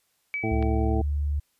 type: tone with exponential decay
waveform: sine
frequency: 2290 Hz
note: D7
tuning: 44 cents flat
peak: -25 dBFS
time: 0.34-0.94 s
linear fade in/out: 0 ms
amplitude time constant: 130 ms
type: harmonic tone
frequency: 110 Hz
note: A2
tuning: in tune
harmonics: 1 / 2 / 3 / 4 / 6 / 7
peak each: -29 / -31 / -29 / -32 / -36 / -33 dBFS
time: 0.43-1.02 s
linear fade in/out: 10 ms
type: tone with pitch glide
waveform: sine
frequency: 70 to 72.72 Hz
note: C#2 to D2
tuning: +18 to -16 cents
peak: -23 dBFS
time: 0.51-1.4 s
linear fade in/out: 10 ms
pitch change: +66 cents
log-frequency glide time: 0.89-0.99 s
type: click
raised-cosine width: 0.3 ms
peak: -23 dBFS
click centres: 0.626 s
effects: white hiss -70 dBFS RMS until 1.59 s + resampled to 32000 Hz